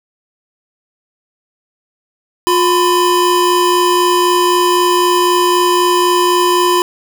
square tone pair together, 356.5 / 1005.6 Hz, F4 / B5, +36 / +31 cents, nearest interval octave + tritone, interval 1795 cents, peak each -13 dBFS, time 2.47-6.82 s, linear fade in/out 0 ms, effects none

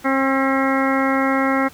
harmonic tone with a mistuned harmonic, 268.3 Hz, C4, 44 cents sharp, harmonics 1 / 2 / 3 / 4 / 5 / 6 / 7 / 8, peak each -19 / -23 / -25 / -26 / -24 / -30 / -27 / -28 dBFS, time 0.04-1.69 s, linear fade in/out 20 ms, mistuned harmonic 7, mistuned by +26 cents, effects pink hiss -45 dBFS RMS until 1.73 s + high-pass 60 Hz 12 dB/octave

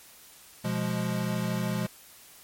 square chord, F diminished, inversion second, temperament equal, 123.47 / 174.61 / 207.7 Hz, Cb3 / F3 / Ab3, 0 / 0 / 0 cents, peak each -33 / -32 / -32 dBFS, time 0.64-1.87 s, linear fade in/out 10 ms, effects white hiss -52 dBFS RMS until 2.43 s + MP3 64 kbps

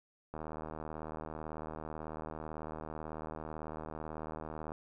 click train, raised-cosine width 1 ms, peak -28 dBFS, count 343, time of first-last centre 0.34-4.719 s, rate 78.1 Hz, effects none

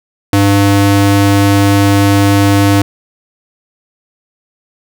square ring-modulated tone, 200 Hz, G3, 35 cents sharp, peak -4 dBFS, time 0.33-2.82 s, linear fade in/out 2 ms, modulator 98.3 Hz, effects none

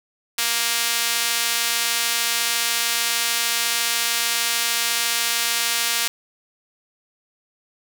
sawtooth tone with high-pass filter, 233.6 Hz, A#3, 4 cents sharp, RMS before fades -22 dBFS, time 0.38-6.08 s, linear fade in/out 5 ms, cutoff 2500 Hz, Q 0.56, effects 7-bit

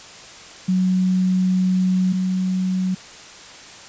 sine tone pair in turn, 185 / 185.79 Hz, F#3 / F#3, 0 / +7 cents, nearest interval unison, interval 7 cents, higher second, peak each -15 / -18 dBFS, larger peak first, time 0.68-2.13 / 2.13-2.95 s, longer first, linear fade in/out 10 ms, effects white hiss -40 dBFS RMS until 3.88 s + resampled to 16000 Hz

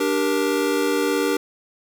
square chord, G minor, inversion second, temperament equal with one note detuned, 293.7 / 392 / 471 Hz, D4 / G4 / Bb4, 0 / 0 / +18 cents, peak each -24 dBFS, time 0-1.37 s, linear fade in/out 5 ms, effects none

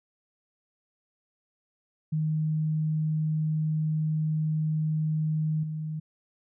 sine tone with level steps, 155.56 Hz, D#3, in tune, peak -24 / -30 dBFS, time 2.12-6 s, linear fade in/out 10 ms, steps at 5.63 s, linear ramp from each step 5 ms, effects none

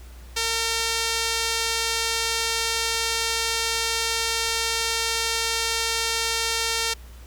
sawtooth tone with band-pass filter, 455.6 Hz, A#4, 40 cents flat, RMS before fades -25 dBFS, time 0.36-6.94 s, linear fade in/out 10 ms, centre 5300 Hz, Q 0.87, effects added 60 Hz sine -40 dBFS peak until 7.26 s + pink hiss -51 dBFS RMS until 7.26 s

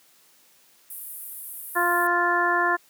white band-pass noise, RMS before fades -38 dBFS, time 0.9-2.07 s, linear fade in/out 2 ms, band 9500 to 16000 Hz, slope 48 dB/octave
harmonic tone, 349.2 Hz, F4, in tune, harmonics 1 / 2 / 3 / 4 / 5, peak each -28 / -27 / -24 / -27 / -24 dBFS, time 1.75-2.77 s, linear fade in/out 20 ms
effects white hiss -58 dBFS RMS until 2.89 s + high-pass 150 Hz 12 dB/octave

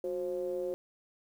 triangle ring-modulated tone, 83.9 Hz, E2, 31 cents sharp, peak -27 dBFS, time 0.04-0.74 s, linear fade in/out 0 ms, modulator 448 Hz, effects 10-bit

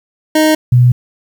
25% pulse / sine tone pair in turn, 311.1 / 123.46 Hz, D#4 / B2, 0 / 0 cents, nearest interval octave + major third, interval 1600 cents, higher first, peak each -4 dBFS, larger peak neither, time 0.35-0.55 / 0.72-0.92 s, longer neither, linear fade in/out 5 ms, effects 7-bit

